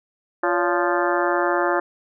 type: harmonic tone with a mistuned harmonic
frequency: 174.61 Hz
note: F3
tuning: in tune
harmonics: 2 / 3 / 4 / 5 / 6 / 7 / 8 / 9 / 10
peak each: -23 / -25 / -26 / -27 / -28 / -28 / -29 / -30 / -30 dBFS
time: 0.43-1.8 s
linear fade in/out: 5 ms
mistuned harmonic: 3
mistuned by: +130 cents
effects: none